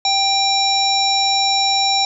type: harmonic tone with a mistuned harmonic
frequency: 784 Hz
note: G5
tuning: in tune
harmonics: 1 / 3 / 5 / 7 / 9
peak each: -18 / -26 / -18 / -20 / -28 dBFS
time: 0.05-2.05 s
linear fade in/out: 2 ms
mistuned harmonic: 3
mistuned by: +22 cents
effects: none